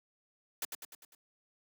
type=noise with echo; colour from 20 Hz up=white; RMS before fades=-36 dBFS; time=0.62-0.65 s; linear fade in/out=2 ms; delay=100 ms; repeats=5; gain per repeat=-5 dB; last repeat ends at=1.15 s; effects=high-pass 200 Hz 12 dB/octave